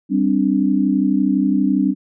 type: chord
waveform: sine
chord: G suspended fourth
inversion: none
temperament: equal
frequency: 196 / 261.6 / 293.7 Hz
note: G3 / C4 / D4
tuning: 0 / 0 / 0 cents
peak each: -18 dBFS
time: 0.09-1.95 s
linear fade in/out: 50 ms
effects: none